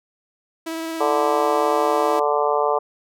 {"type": "tone with vibrato", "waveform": "sawtooth", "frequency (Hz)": 325.8, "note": "E4", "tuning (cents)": -20, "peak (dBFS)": -22, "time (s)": [0.66, 2.2], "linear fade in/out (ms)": 10, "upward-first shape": "sine", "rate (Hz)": 18, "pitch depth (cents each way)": 15}
{"type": "harmonic tone", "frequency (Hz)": 146.83, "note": "D3", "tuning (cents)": 0, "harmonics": [3, 4, 5, 6, 7, 8], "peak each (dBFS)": [-22, -23, -24, -25, -25, -26], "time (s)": [1, 2.79], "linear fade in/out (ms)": 10}
{"effects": []}